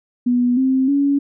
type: tone with pitch steps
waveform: sine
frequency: 245.1 / 262.7 / 281.5 Hz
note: B3 / C4 / C#4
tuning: -13 / +7 / +27 cents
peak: -13 dBFS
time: 0.26-1.19 s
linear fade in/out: 10 ms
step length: 310 ms
effects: none